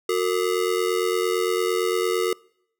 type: ring-modulated tone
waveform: square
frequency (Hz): 411.3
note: G#4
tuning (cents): -17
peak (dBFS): -18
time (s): 0.09-2.33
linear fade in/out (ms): 2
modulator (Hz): 44.4
effects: noise-tail reverb RT60 0.7 s tail -25 dB re dry